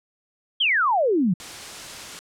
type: exponential sweep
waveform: sine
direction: down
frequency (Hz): 3361 to 164.4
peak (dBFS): -17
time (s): 0.6-1.34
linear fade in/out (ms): 10
type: noise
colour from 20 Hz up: white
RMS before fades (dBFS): -36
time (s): 1.4-2.19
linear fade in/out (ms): 0
effects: low-pass 8000 Hz 12 dB/octave